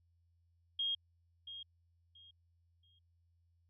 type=tone with echo; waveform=sine; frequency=3248 Hz; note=G#7; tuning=39 cents flat; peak=-33 dBFS; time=0.79-0.95 s; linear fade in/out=5 ms; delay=680 ms; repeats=3; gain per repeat=-12 dB; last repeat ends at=2.99 s; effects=added 85 Hz sine -70 dBFS peak until 3.69 s